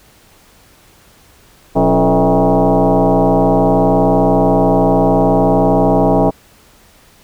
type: tone with frequency modulation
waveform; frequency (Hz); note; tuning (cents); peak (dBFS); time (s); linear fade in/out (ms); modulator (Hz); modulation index
sine; 184.3; F#3; -7; -8; 1.75-6.31; 20; 154; 4.4
effects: pink hiss -47 dBFS RMS until 7.23 s